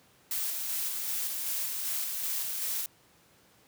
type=noise with tremolo; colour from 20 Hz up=blue; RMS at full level=-32 dBFS; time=0.31-2.86 s; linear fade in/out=2 ms; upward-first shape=square; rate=2.6 Hz; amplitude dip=25%; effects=pink hiss -62 dBFS RMS until 3.67 s + high-pass 100 Hz 12 dB/octave